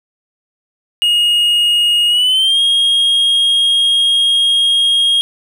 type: tone with pitch glide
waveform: triangle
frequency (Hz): 2868 to 3257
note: F7 to G#7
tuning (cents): +45 to -34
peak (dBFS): -8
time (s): 1.02-5.21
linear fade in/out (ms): 0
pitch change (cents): +221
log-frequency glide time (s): 2.08-2.6
effects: none

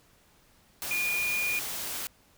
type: tone in noise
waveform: sine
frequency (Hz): 2432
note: D#7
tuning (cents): -40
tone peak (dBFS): -27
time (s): 0.91-1.59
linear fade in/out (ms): 0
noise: white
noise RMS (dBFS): -35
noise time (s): 0.82-2.07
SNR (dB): +5
effects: pink hiss -62 dBFS RMS until 2.37 s

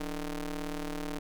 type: ring-modulated tone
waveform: sawtooth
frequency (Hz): 154.1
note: D#3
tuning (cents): -16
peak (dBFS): -27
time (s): 0-1.19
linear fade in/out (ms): 5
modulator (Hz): 135
effects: none

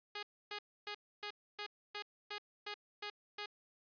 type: tone bursts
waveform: 5% pulse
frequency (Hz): 414.2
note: G#4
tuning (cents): -5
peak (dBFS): -30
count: 10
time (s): 0.15-3.46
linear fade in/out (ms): 5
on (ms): 79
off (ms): 280
effects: resampled to 11025 Hz

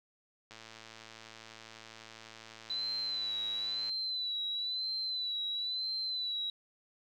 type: click train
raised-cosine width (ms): 0.2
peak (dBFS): -32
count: 380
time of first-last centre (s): 0.51-3.894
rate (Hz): 112
type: tone with vibrato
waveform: sine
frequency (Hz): 3993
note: B7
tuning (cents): +18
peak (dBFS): -33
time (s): 2.7-6.5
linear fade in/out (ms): 2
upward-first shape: sine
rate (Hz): 1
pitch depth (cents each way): 55
effects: 11-bit

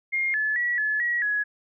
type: tone with pitch steps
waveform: sine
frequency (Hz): 2127 / 1724 / 1932 / 1717 / 1915 / 1680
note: C7 / A6 / B6 / A6 / A#6 / G#6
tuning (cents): +28 / -36 / -39 / -43 / +46 / +19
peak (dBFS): -22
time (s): 0.12-1.44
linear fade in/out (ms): 20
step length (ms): 220
effects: none

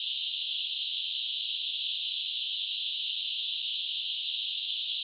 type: band-pass noise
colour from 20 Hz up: pink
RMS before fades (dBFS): -34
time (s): 0-5.03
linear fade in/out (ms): 2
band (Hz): 2900 to 3900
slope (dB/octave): 96
effects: none

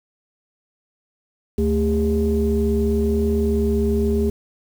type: tone cluster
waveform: sine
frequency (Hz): 73.6 / 219.9 / 404.6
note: D2 / A3 / G#4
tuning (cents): +4 / -1 / -45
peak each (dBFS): -20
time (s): 1.58-4.3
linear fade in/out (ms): 5
effects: tanh soft clip ceiling -9 dBFS + 7-bit

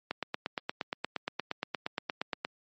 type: click train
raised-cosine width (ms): 0.3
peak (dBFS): -15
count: 21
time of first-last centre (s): 0.11-2.449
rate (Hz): 8.55
effects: high-pass 200 Hz 12 dB/octave + MP3 32 kbps

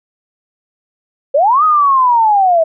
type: linear two-way sweep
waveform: sine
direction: up then down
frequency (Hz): 520 to 1268 to 632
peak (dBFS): -7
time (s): 1.34-2.64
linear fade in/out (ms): 10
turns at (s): 1.64
effects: none

